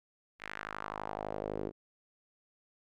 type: tone with band-pass filter sweep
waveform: sawtooth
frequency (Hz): 51.91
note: G#1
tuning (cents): 0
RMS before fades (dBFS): -40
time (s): 0.39-1.72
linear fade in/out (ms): 50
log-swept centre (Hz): 2100 to 370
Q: 2.3
effects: none